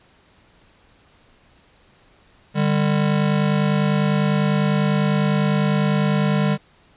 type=tone pair together; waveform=square; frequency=150 / 199.99 Hz; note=D3 / G3; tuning=+37 / +35 cents; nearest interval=perfect fourth; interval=498 cents; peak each=-20 dBFS; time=2.54-6.58 s; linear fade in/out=50 ms; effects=pink hiss -55 dBFS RMS until 6.96 s + resampled to 8000 Hz